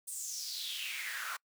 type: noise with high-pass filter sweep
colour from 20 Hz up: pink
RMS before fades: -40 dBFS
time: 0.07-1.37 s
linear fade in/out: 10 ms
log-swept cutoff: 9000 to 1200 Hz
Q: 5.3
effects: noise-tail reverb RT60 0.1 s tail -26 dB re dry